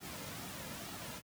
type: noise with flanger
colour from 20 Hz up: pink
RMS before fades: -45 dBFS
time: 0-1.22 s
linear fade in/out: 50 ms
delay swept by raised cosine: 1.9 to 2.69 ms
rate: 2.2 Hz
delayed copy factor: -0.5
effects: high-pass 80 Hz 12 dB/octave